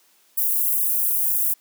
white high-pass noise, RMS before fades -21 dBFS, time 0.37-1.54 s, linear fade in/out 10 ms, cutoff 11000 Hz, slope 24 dB/octave, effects white hiss -59 dBFS RMS until 1.6 s + high-pass 200 Hz 12 dB/octave

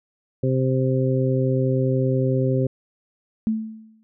harmonic tone, 130.6 Hz, C3, 3 cents flat, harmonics 1 / 2 / 3 / 4, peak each -20 / -25 / -25 / -26 dBFS, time 0.43-2.67 s, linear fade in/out 5 ms
sine tone with exponential decay, 220 Hz, A3, in tune, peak -16 dBFS, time 3.47-4.03 s, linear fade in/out 0 ms, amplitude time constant 120 ms
effects none

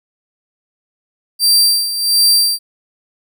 sawtooth tone with tremolo, 4700 Hz, D8, 1 cent sharp, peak -5 dBFS, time 1.39-2.59 s, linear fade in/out 50 ms, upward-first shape sine, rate 1.4 Hz, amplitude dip 70%, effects none

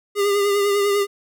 square tone with vibrato, 404.7 Hz, G#4, 45 cents flat, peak -17 dBFS, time 0.15-1.07 s, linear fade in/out 50 ms, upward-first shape triangle, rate 10 Hz, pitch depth 41 cents each way, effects none

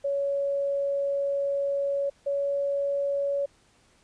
sine tone pair in turn, 560 / 562.2 Hz, C#5 / C#5, +18 / +24 cents, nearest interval unison, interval 6 cents, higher second, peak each -24 dBFS, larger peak neither, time 0.04-2.1 / 2.26-3.46 s, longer first, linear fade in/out 10 ms, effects pink hiss -62 dBFS RMS until 4.03 s + resampled to 22050 Hz

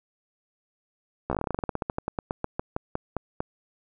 slowing click train, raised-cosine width 1 ms, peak -13 dBFS, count 27, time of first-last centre 1.3-3.405 s, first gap 14 ms, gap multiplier 1.12, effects none

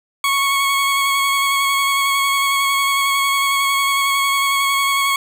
20% pulse tone with vibrato, 1105 Hz, C#6, 6 cents flat, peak -10 dBFS, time 0.24-5.16 s, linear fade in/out 2 ms, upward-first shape square, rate 11 Hz, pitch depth 13 cents each way, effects none

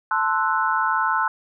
sine chord, F# half-diminished seventh, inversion first, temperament equal, 880 / 1046.5 / 1318.5 / 1480 Hz, A5 / C6 / E6 / F#6, 0 / 0 / 0 / 0 cents, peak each -24 dBFS, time 0.11-1.28 s, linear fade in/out 2 ms, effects none

